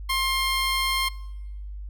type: tone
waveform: 15% pulse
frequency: 1062 Hz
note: C6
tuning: 25 cents sharp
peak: -16 dBFS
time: 0.09-1.09 s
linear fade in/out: 10 ms
effects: noise-tail reverb RT60 1.0 s tail -23 dB re dry + added 50 Hz sine -33 dBFS peak until 1.89 s

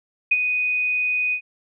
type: tone with ADSR envelope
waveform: sine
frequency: 2489 Hz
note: D#7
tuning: in tune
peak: -12 dBFS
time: 0.31-1.41 s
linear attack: 9 ms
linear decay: 38 ms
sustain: -7 dB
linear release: 79 ms
effects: none

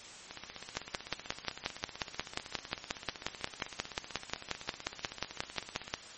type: two click trains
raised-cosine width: 0.2 ms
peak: -24 / -13 dBFS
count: 89 / 30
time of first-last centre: 0.31-5.88 / 0.77-5.939 s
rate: 15.8 / 5.61 Hz
effects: white hiss -49 dBFS RMS until 6.17 s + MP3 32 kbps

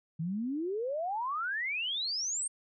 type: exponential sweep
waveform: sine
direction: up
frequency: 154 to 8850 Hz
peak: -31 dBFS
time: 0.19-2.48 s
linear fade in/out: 10 ms
effects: none

